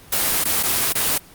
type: noise with dropouts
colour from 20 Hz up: white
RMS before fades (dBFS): -19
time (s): 0.12-1.18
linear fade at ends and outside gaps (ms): 5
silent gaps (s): 0.44-0.453 / 0.63-0.634 / 0.927-0.952
effects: pink hiss -45 dBFS RMS until 1.34 s + Opus 24 kbps